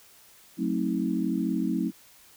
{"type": "chord", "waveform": "sine", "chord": "F# diminished seventh", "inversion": "none", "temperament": "just", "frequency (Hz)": [185, 222, 266.4, 319.7], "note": ["F#3", "A3", "C4", "Eb4"], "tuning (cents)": [0, 16, 31, 47], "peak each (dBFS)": -30, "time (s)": [0.57, 1.92], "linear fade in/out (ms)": 50, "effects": ["white hiss -55 dBFS RMS until 2.36 s"]}